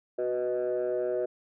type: chord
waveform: sine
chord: B major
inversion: second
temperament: equal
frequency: 370 / 493.9 / 622.3 Hz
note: F#4 / B4 / D#5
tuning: 0 / 0 / 0 cents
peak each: -29 / -30 / -30 dBFS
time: 0.18-1.26 s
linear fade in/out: 10 ms
effects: tanh soft clip ceiling -22 dBFS